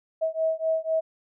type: beating tone pair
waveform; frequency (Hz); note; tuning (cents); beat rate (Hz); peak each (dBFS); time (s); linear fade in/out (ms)
sine; 641 / 645; E5 / E5; -49 / -38; 4; -26; 0.21-1.01; 20
effects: none